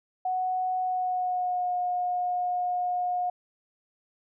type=tone with pitch glide; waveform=sine; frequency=740 to 719.3 Hz; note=F#5 to F#5; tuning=0 to -49 cents; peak=-25 dBFS; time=0.25-3.3 s; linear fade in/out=5 ms; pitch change=-49 cents; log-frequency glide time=0.79-1.73 s; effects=none